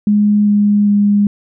sine tone with pitch steps, 207.7 / 206 / 204.4 Hz, G#3 / G#3 / G#3, 0 / -14 / -27 cents, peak -8 dBFS, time 0.07-1.27 s, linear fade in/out 2 ms, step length 400 ms, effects none

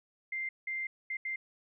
sine tone bursts at uneven times, 2093 Hz, C7, in tune, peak -33 dBFS, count 4, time 0.32-0.49 / 0.67-0.87 / 1.1-1.17 / 1.25-1.36 s, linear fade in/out 5 ms, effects none

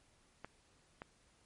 clicks, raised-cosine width 0.5 ms, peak -30 dBFS, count 2, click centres 0.446 / 1.019 s, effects pink hiss -70 dBFS RMS until 1.45 s + MP3 48 kbps

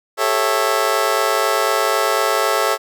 20% pulse chord, A dominant seventh, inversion third, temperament just, 396 / 440 / 550 / 660 Hz, G4 / A4 / C#5 / E5, +18 / 0 / -14 / +2 cents, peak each -19 / -16 / -16 / -16 dBFS, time 0.17-2.78 s, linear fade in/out 50 ms, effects none

